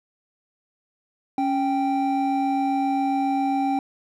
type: tone pair together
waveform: triangle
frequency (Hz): 276.8 / 783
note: C#4 / G5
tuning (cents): -2 / -2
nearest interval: octave + tritone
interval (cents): 1800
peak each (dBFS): -21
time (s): 1.38-3.79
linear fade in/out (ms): 2
effects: none